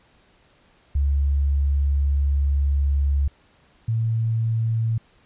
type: tone pair in turn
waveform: sine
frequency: 70.2 / 113.08 Hz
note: C#2 / A2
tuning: +22 / +48 cents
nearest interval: minor sixth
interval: 826 cents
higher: second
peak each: -17 / -19 dBFS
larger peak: first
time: 0.95-3.28 / 3.88-4.98 s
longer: first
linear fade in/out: 5 ms
effects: pink hiss -58 dBFS RMS until 5.25 s + resampled to 8000 Hz